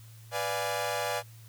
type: chord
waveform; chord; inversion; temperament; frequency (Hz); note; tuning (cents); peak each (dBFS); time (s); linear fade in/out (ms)
sawtooth; B diminished seventh; none; equal with one note detuned; 493.9 / 587.3 / 695.6 / 830.6; B4 / D5 / F5 / Ab5; 0 / 0 / -7 / 0; -32 / -30 / -33 / -31; 0.31-1.23; 50
effects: added 112 Hz sine -48 dBFS peak until 1.48 s + white hiss -58 dBFS RMS until 1.48 s